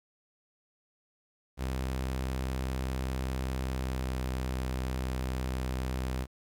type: tone with pitch glide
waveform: sawtooth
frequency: 65 to 64.14 Hz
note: C2 to C2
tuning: -11 to -34 cents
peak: -27 dBFS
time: 1.57-6.27 s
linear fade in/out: 50 ms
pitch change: -23 cents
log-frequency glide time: 3.67-4.2 s
effects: 10-bit